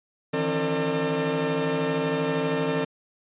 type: tone cluster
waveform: 40% pulse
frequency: 154.2 / 166.9 / 268 / 450.4 / 599 Hz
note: D#3 / E3 / C4 / A4 / D5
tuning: -15 / +22 / +42 / +40 / +34 cents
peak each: -33 / -31 / -28 / -26 / -31 dBFS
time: 0.33-2.85 s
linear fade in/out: 10 ms
effects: resampled to 8000 Hz